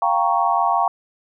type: chord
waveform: sine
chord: G half-diminished seventh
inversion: third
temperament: equal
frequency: 698.5 / 784 / 932.3 / 1108.7 Hz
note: F5 / G5 / Bb5 / Db6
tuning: 0 / 0 / 0 / 0 cents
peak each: -21 dBFS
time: 0.02-0.88 s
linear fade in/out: 2 ms
effects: none